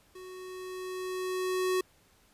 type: tone with level ramp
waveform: square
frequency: 370 Hz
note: F#4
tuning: in tune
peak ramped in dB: -45 to -26 dBFS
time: 0.15-1.81 s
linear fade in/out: 5 ms
effects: pink hiss -64 dBFS RMS until 2.33 s + resampled to 32000 Hz